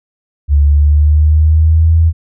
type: tone with pitch glide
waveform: sine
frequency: 72 to 81.76 Hz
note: D2 to E2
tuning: -34 to -14 cents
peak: -5 dBFS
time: 0.48-2.13 s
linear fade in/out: 50 ms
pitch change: +220 cents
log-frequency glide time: 0.63-1.95 s
effects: none